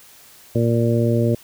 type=harmonic tone; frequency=116.9 Hz; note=A#2; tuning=5 cents sharp; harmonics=1 / 2 / 3 / 4 / 5; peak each=-18 / -21 / -23 / -24 / -25 dBFS; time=0.55-1.35 s; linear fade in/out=5 ms; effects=white hiss -47 dBFS RMS until 1.43 s